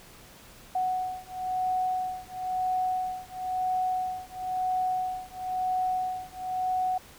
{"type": "beating tone pair", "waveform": "sine", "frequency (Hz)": [740, 740.99], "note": ["F#5", "F#5"], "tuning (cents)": [0, 2], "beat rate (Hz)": 0.99, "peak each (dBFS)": -30, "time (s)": [0.75, 6.98], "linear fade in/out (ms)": 5, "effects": ["pink hiss -51 dBFS RMS until 7.18 s"]}